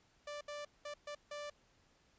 sawtooth tone bursts at uneven times, 587.3 Hz, D5, in tune, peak -39 dBFS, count 5, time 0.27-0.41 / 0.48-0.65 / 0.85-0.94 / 1.07-1.15 / 1.31-1.5 s, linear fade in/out 5 ms, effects pink hiss -71 dBFS RMS until 2.18 s + resampled to 16000 Hz

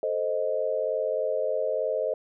sine chord, A diminished, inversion none, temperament equal, 440 / 523.3 / 622.3 Hz, A4 / C5 / Eb5, 0 / 0 / 0 cents, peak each -31 / -28 / -28 dBFS, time 0.03-2.14 s, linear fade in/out 2 ms, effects none

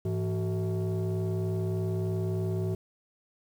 sine tone with frequency modulation, 103.83 Hz, G#2, in tune, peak -25 dBFS, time 0.05-2.75 s, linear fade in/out 5 ms, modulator 271 Hz, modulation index 1.1, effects tanh soft clip ceiling -25 dBFS + 9-bit

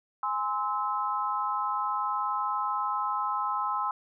sine chord, Ab augmented, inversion none, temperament just, 830.6 / 1038.3 / 1297.8 Hz, Ab5 / C6 / E6, 0 / -14 / -27 cents, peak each -33 / -30 / -31 dBFS, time 0.23-3.91 s, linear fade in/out 2 ms, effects none

